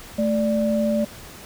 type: tone pair together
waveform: sine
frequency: 219.5 / 586.9 Hz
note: A3 / D5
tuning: -4 / -1 cents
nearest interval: octave + perfect fourth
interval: 1703 cents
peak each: -20 / -22 dBFS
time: 0.18-1.05 s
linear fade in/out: 10 ms
effects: pink hiss -41 dBFS RMS until 1.45 s